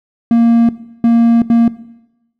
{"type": "tone bursts at uneven times", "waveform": "triangle", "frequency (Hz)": 232.5, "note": "A#3", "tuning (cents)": -4, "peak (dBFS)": -4, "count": 3, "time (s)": [[0.31, 0.69], [1.04, 1.42], [1.5, 1.68]], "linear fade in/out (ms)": 2, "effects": ["noise-tail reverb RT60 0.9 s tail -17 dB re dry"]}